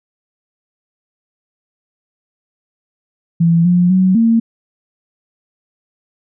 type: tone with pitch steps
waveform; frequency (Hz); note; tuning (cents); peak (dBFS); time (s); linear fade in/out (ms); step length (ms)
sine; 167.6 / 177.2 / 186.6 / 228.2; E3 / F3 / F#3 / A#3; +29 / +25 / +15 / -37; -8; 3.4-4.4; 10; 250
effects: none